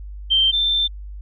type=tone pair in turn; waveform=sine; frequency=3136 / 3562 Hz; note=G7 / A7; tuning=0 / +21 cents; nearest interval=major second; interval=221 cents; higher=second; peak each=-13 / -16 dBFS; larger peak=first; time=0.3-0.52 / 0.52-0.88 s; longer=second; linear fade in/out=20 ms; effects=added 50 Hz sine -31 dBFS peak until 1.21 s